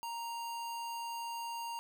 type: tone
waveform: square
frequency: 932.3 Hz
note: A#5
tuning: in tune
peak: -39 dBFS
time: 0.03-1.79 s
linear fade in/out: 0 ms
effects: 11-bit